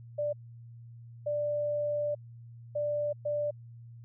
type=tone bursts at uneven times; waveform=sine; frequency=589 Hz; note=D5; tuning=5 cents sharp; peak=-28 dBFS; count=4; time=0.18-0.33 / 1.26-2.15 / 2.75-3.13 / 3.25-3.51 s; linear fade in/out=10 ms; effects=added 117 Hz sine -46 dBFS peak until 4.04 s